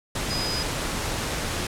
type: tone in noise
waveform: sine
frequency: 4976 Hz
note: D#8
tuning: 1 cent flat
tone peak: -28 dBFS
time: 0.3-0.63 s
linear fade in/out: 5 ms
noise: pink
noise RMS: -28 dBFS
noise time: 0.15-1.67 s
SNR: -3 dB
effects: low-pass 10000 Hz 12 dB/octave